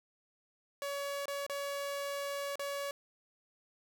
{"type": "tone with dropouts", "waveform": "sawtooth", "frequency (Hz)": 564, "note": "C#5", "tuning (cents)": 30, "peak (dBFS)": -32, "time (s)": [0.82, 2.91], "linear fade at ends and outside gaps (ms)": 1, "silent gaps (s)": [[1.256, 1.281], [1.465, 1.497], [2.556, 2.594]], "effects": []}